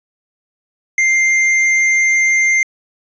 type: tone with tanh clipping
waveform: sine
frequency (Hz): 2098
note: C7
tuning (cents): +4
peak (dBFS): -12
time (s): 0.98-2.63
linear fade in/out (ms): 2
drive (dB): 11
effects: resampled to 16000 Hz